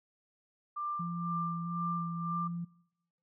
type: tone with tremolo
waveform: sine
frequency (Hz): 1187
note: D6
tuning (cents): +18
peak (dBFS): -32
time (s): 0.76-2.48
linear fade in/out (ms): 10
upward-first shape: sine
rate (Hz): 2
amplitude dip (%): 70
type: tone with vibrato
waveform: sine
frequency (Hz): 170.2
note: F3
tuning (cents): -44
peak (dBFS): -35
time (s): 0.99-2.65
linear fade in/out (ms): 10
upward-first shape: square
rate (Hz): 1.5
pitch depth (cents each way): 14
effects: noise-tail reverb RT60 0.9 s tail -24 dB re dry